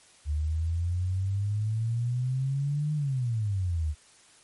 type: exponential two-way sweep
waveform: sine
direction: up then down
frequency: 73.2 to 153 to 73.2 Hz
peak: -25 dBFS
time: 0.25-3.95 s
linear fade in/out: 50 ms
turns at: 2.94 s
effects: white hiss -57 dBFS RMS until 4.43 s + MP3 48 kbps